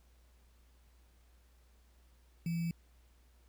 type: tone with sample-and-hold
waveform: sine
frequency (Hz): 168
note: E3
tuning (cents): +33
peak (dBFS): -32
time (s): 2.46-2.71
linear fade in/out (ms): 2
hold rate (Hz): 2450
effects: added 60 Hz sine -62 dBFS peak until 3.48 s + pink hiss -72 dBFS RMS until 3.48 s